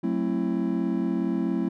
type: chord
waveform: triangle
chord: F# half-diminished seventh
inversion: none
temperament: just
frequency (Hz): 185 / 222 / 266.4 / 333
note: F#3 / A3 / C4 / E4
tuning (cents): 0 / +16 / +31 / +18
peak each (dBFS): -27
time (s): 0.03-1.69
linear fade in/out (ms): 10
effects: none